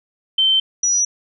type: tone pair in turn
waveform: sine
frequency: 3100 / 5852 Hz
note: G7 / F#8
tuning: -20 / -20 cents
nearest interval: major seventh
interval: 1100 cents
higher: second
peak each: -12 / -14 dBFS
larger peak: first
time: 0.38-0.6 / 0.83-1.05 s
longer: neither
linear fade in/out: 5 ms
effects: none